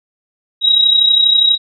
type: tone with amplitude modulation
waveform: sine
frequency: 3828 Hz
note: A#7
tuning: 45 cents sharp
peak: -5 dBFS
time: 0.61-1.58 s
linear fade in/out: 50 ms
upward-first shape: sine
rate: 32.4 Hz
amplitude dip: 60%
effects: none